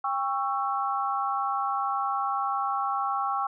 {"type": "chord", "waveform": "sine", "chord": "C# diminished", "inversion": "second", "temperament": "just", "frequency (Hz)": [798.3, 1108.7, 1330.5], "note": ["G5", "C#6", "E6"], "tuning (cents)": [31, 0, 16], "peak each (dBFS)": [-29, -29, -31], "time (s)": [0.04, 3.47], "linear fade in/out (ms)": 5, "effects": []}